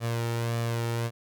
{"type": "tone with flanger", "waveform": "sawtooth", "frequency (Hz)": 116.54, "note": "A#2", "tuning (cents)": 0, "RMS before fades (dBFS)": -29, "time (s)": [0, 1.11], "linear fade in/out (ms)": 50, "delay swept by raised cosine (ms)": [1.7, 2.22], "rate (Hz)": 1.7, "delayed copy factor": 0.5, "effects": []}